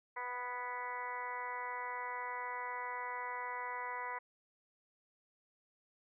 harmonic tone with a mistuned harmonic, 246.9 Hz, B3, in tune, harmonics 2 / 3 / 4 / 5 / 6 / 7 / 8 / 9, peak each -50 / -51 / -41 / -51 / -50 / -54 / -45 / -55 dBFS, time 0.16-4.19 s, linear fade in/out 10 ms, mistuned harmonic 7, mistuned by -22 cents, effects none

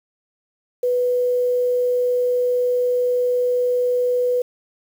sine tone, 493.9 Hz, B4, in tune, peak -16 dBFS, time 0.83-4.42 s, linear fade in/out 5 ms, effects 7-bit

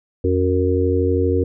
harmonic tone with a mistuned harmonic, 92.5 Hz, F#2, in tune, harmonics 1 / 3 / 4 / 5, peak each -19 / -22 / -21 / -20 dBFS, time 0.24-1.44 s, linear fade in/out 5 ms, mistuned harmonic 1, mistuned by -130 cents, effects none

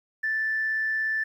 sine tone with amplitude modulation, 1760 Hz, A6, in tune, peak -22 dBFS, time 0.23-1.24 s, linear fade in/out 10 ms, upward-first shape sine, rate 117 Hz, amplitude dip 25%, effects tanh soft clip ceiling -18 dBFS + 10-bit

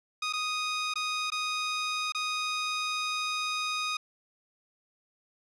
15% pulse tone with dropouts, 1244.5 Hz, D#6, in tune, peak -23 dBFS, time 0.22-3.97 s, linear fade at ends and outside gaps 5 ms, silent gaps 0.327-0.334 / 0.939-0.956 / 1.303-1.319 / 2.122-2.147 s, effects resampled to 22050 Hz

